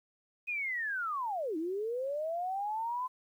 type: linear two-way sweep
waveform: sine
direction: down then up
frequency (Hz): 2521 to 306 to 1029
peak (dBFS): -32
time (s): 0.47-3.08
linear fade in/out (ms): 20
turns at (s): 1.57
effects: 11-bit